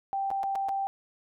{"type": "tone with dropouts", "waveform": "sine", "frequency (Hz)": 784, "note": "G5", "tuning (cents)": 0, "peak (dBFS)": -27, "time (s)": [0.13, 0.87], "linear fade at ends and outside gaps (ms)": 0, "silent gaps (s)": [[0.304, 0.313], [0.432, 0.438], [0.553, 0.557], [0.686, 0.691]], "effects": []}